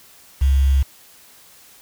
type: tone with quantisation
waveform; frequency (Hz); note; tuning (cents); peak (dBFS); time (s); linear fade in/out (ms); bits
sine; 67.8; C#2; -38; -12; 0.41-0.83; 10; 6
effects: white hiss -48 dBFS RMS until 1.81 s